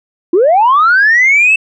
sine linear sweep, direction up, 321 to 2672 Hz, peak -4 dBFS, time 0.33-1.56 s, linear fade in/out 5 ms, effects tanh soft clip ceiling -2 dBFS

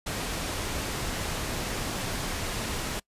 pink low-pass noise, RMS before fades -32 dBFS, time 0.06-3 s, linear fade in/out 10 ms, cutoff 11000 Hz, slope 12 dB/octave, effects noise-tail reverb RT60 0.1 s tail -24 dB re dry + resampled to 32000 Hz

